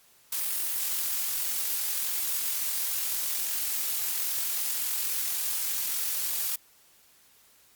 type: noise with amplitude modulation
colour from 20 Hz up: blue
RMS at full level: -28 dBFS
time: 0.32-6.56 s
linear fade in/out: 5 ms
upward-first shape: sine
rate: 43.6 Hz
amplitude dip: 30%
effects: white hiss -60 dBFS RMS until 7.75 s + Opus 48 kbps